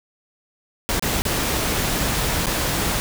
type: noise with dropouts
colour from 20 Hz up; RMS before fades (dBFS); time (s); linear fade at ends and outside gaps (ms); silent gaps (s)
pink; -22; 0.89-3; 0; 0.995-1.024 / 1.22-1.252 / 2.459-2.468
effects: none

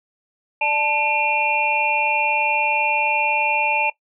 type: tone cluster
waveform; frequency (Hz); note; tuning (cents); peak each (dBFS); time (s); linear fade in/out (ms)
sine; 591 / 877 / 2403 / 2700; D5 / A5 / D7 / E7; +11 / -6 / +39 / +41; -28 / -21 / -21 / -24; 0.61-3.9; 5
effects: noise-tail reverb RT60 0.1 s tail -18 dB re dry

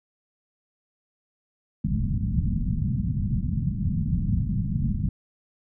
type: low-pass noise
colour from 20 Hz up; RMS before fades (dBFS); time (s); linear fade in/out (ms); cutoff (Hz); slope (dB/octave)
white; -25; 1.84-5.09; 5; 210; 48
effects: none

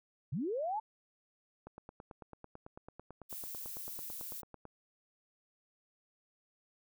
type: linear sweep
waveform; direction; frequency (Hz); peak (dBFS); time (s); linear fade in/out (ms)
sine; up; 110 to 900; -33; 0.32-0.8; 10
type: click train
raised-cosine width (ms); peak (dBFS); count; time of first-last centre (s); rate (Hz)
1; -34; 28; 1.67-4.653; 9.05
type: noise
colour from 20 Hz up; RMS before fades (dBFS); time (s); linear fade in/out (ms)
violet; -44; 3.29-4.42; 20
effects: none

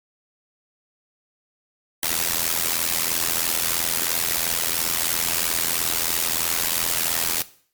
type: noise with amplitude modulation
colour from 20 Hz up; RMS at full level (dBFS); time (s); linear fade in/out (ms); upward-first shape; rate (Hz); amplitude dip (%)
white; -19; 2.03-7.42; 2; sine; 83; 95
effects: noise-tail reverb RT60 0.5 s tail -17 dB re dry + MP3 96 kbps

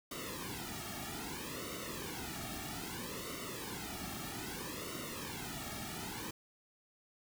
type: noise with flanger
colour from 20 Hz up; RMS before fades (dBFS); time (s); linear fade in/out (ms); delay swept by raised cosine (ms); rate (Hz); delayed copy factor
pink; -43; 0.11-6.31; 5; 1.2 to 2.01; 0.62; -0.95
effects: none

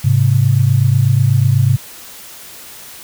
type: tone pair together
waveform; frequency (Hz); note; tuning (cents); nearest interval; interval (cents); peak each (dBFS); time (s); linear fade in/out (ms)
sine; 105.3 / 133.45; G#2 / C3; +24 / +35; major third; 411; -12 / -11; 0.04-1.77; 10
effects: white hiss -35 dBFS RMS until 3.03 s

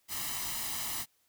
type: noise with comb filter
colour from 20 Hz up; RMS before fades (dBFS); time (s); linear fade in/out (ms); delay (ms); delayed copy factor
white; -36; 0.08-1.06; 50; 1; +0.65
effects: white hiss -72 dBFS RMS until 1.28 s

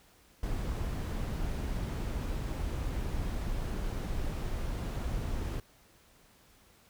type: noise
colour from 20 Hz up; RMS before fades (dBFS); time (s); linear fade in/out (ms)
brown; -34; 0.43-5.6; 2
effects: pink hiss -62 dBFS RMS until 6.89 s

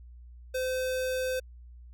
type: tone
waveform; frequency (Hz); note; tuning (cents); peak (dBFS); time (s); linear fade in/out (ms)
square; 514; C5; -31; -29; 0.54-1.4; 10
effects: added 60 Hz sine -46 dBFS peak until 1.93 s

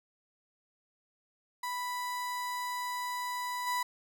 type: tone with level steps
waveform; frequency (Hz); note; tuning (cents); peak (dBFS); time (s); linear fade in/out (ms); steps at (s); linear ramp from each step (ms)
35% pulse; 987.8; B5; 0; -32 / -28; 1.63-3.83; 5; 3.66; 20
effects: none

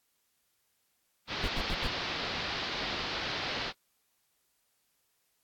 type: low-pass noise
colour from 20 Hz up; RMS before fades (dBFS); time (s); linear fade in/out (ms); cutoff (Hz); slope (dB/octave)
white; -36; 1.27-3.73; 50; 4700; 48
type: noise bursts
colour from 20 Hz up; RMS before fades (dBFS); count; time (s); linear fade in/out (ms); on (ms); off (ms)
brown; -31; 4; 1.43-1.878; 10; 55; 76
effects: white hiss -75 dBFS RMS until 5.43 s + AAC 64 kbps

